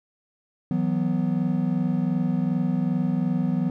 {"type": "chord", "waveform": "triangle", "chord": "E suspended second", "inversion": "none", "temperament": "equal with one note detuned", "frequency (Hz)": [162.36, 185, 246.9], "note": ["E3", "F#3", "B3"], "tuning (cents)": [-26, 0, 0], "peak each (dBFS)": [-24, -23, -24], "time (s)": [0.71, 3.7], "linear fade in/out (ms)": 2, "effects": []}